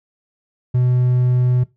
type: tone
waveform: triangle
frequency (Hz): 124.9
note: B2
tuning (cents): +20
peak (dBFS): -11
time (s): 0.74-1.64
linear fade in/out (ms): 10
effects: noise-tail reverb RT60 0.2 s tail -18 dB re dry